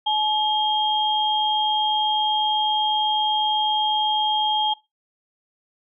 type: tone pair together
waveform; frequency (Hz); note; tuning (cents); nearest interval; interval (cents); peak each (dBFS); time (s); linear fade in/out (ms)
sine; 854 / 3224; G#5 / G7; +48 / +48; octave + major seventh; 2300; -21; 0.06-4.74; 10
effects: noise-tail reverb RT60 0.2 s tail -19 dB re dry